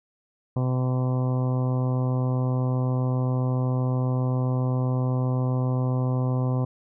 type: harmonic tone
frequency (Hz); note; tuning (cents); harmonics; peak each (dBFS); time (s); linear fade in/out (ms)
127.6; C3; -43; 1 / 2 / 3 / 4 / 5 / 6 / 7 / 8 / 9; -22 / -30 / -37 / -35 / -39 / -41 / -44 / -40 / -47; 0.56-6.65; 5
effects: none